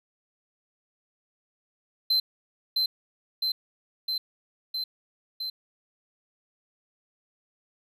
triangle tone with echo, 4089 Hz, C8, 41 cents flat, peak -19 dBFS, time 2.1-2.2 s, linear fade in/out 5 ms, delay 660 ms, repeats 5, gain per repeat -2 dB, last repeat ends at 5.5 s, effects none

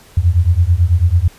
sine beating tone pair, 82.41 / 91.51 Hz, E2 / F#2, 0 / -19 cents, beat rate 9.1 Hz, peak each -12 dBFS, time 0.17-1.28 s, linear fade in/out 5 ms, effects pink hiss -44 dBFS RMS until 1.38 s + resampled to 32000 Hz

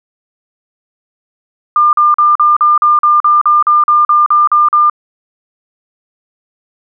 sine tone bursts, 1200 Hz, D6, 37 cents sharp, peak -5 dBFS, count 15, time 1.76-4.898 s, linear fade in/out 2 ms, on 170 ms, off 42 ms, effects none

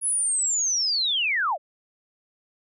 sine linear sweep, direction down, 10510 to 529 Hz, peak -21 dBFS, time 0.01-1.58 s, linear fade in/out 50 ms, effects none

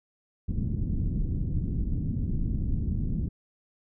pink low-pass noise, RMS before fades -28 dBFS, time 0.48-3.29 s, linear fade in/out 10 ms, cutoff 240 Hz, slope 24 dB/octave, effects none

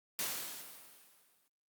white noise with exponential decay, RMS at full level -35 dBFS, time 0.19-1.48 s, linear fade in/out 1 ms, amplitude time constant 280 ms, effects high-pass 150 Hz 12 dB/octave + Opus 48 kbps

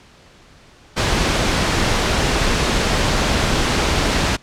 pink noise, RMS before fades -17 dBFS, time 0.96-4.37 s, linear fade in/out 20 ms, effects pink hiss -47 dBFS RMS until 4.42 s + low-pass 6000 Hz 12 dB/octave

